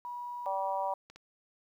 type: tone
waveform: sine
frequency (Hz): 970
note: B5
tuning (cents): -31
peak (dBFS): -37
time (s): 0.05-0.46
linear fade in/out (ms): 0
type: harmonic tone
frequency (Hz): 193.3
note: G3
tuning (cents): -24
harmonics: 3 / 4 / 5 / 6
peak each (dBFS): -36 / -35 / -33 / -46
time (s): 0.46-0.94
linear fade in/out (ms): 5
type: clicks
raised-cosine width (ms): 0.2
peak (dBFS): -34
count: 2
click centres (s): 1.1 / 1.16
effects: 11-bit